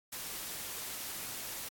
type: noise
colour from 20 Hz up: white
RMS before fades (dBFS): -41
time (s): 0.12-1.69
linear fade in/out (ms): 10
effects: AAC 64 kbps